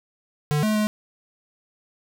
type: tone with pitch steps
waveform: square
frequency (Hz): 148.9 / 214.6 / 212.4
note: D3 / A3 / G#3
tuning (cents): +24 / -43 / +39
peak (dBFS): -20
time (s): 0.51-0.87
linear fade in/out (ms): 0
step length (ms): 120
effects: none